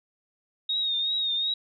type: tone with vibrato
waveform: sine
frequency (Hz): 3729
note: A#7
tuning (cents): 0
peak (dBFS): -24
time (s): 0.69-1.54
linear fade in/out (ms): 5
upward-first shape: triangle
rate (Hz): 2.7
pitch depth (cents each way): 62
effects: none